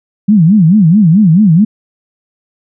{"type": "tone with vibrato", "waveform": "sine", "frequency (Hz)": 185, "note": "F#3", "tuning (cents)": 0, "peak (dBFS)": -3, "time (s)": [0.28, 1.65], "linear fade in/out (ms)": 10, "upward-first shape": "sine", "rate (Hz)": 4.6, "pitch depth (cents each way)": 290, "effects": []}